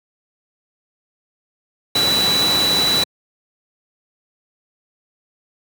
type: tone in noise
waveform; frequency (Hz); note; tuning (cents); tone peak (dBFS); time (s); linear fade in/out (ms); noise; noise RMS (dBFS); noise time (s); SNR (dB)
sine; 3951; B7; 0; -15; 1.95-3.04; 5; pink; -21; 1.95-3.04; +3
effects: high-pass 150 Hz 12 dB/octave